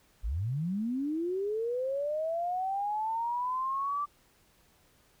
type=linear sweep; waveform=sine; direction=up; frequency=44.19 to 1174.7 Hz; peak=-29 dBFS; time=0.23-4.06 s; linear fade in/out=20 ms; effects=pink hiss -65 dBFS RMS until 5.2 s